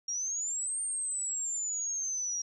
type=exponential two-way sweep; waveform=sine; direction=up then down; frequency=5580 to 8810 to 5690 Hz; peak=-31 dBFS; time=0.08-2.42 s; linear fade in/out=5 ms; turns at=0.81 s; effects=12-bit